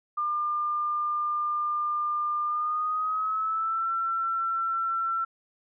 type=tone with pitch glide; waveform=sine; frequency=1200 to 1347 Hz; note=D6 to E6; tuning=+37 to +37 cents; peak=-25 dBFS; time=0.17-5.25 s; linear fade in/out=10 ms; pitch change=+200 cents; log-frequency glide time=2.46-3.89 s; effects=none